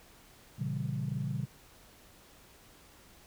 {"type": "chord", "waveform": "sine", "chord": "A# diminished seventh", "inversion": "none", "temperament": "equal with one note detuned", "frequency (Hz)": [116.54, 138.59, 164.34, 196], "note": ["A#2", "C#3", "E3", "G3"], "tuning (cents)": [0, 0, -5, 0], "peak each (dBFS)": [-37, -34, -39, -39], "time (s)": [0.58, 1.46], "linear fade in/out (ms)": 20, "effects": ["tanh soft clip ceiling -23 dBFS", "pink hiss -58 dBFS RMS until 3.26 s"]}